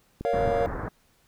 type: click train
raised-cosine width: 3 ms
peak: -21 dBFS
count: 4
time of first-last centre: 0.21-0.611 s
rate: 7.49 Hz
type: chord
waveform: triangle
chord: Bb minor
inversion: none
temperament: just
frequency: 466.2 / 559.4 / 699.2 Hz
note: Bb4 / Db5 / F5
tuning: 0 / +16 / +2 cents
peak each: -25 dBFS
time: 0.25-0.66 s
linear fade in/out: 0 ms
type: low-pass noise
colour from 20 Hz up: pink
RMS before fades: -32 dBFS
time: 0.33-0.89 s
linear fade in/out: 10 ms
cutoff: 1700 Hz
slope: 48 dB/octave
effects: pink hiss -64 dBFS RMS until 1.27 s